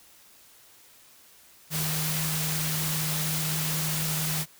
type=tone in noise; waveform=sine; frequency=155.9 Hz; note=D#3; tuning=4 cents sharp; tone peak=-30 dBFS; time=1.7-4.46 s; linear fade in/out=50 ms; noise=white; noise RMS=-30 dBFS; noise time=1.7-4.46 s; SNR=-3 dB; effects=white hiss -55 dBFS RMS until 4.59 s